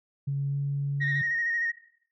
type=tone with pitch glide; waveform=sine; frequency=139.7 to 141 Hz; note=C#3 to C#3; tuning=+14 to +30 cents; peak=-25 dBFS; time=0.27-1.22 s; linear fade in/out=10 ms; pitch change=+16 cents; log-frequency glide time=0.5-0.56 s
type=tone with vibrato; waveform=sine; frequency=1864.7 Hz; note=A#6; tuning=in tune; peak=-25 dBFS; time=1-1.72 s; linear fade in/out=20 ms; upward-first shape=square; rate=13 Hz; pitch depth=22 cents each way
effects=noise-tail reverb RT60 0.6 s tail -17 dB re dry + tanh soft clip ceiling -19 dBFS